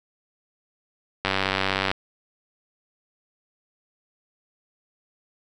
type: click train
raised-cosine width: 0.3 ms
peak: -6 dBFS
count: 65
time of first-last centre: 1.25-1.915 s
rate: 96.3 Hz
effects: none